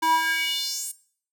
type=tone with high-pass filter sweep; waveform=square; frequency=323.1 Hz; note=E4; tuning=35 cents flat; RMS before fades=-25 dBFS; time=0.02-0.92 s; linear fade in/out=10 ms; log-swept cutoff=710 to 9500 Hz; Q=3.9; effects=noise-tail reverb RT60 0.5 s tail -19 dB re dry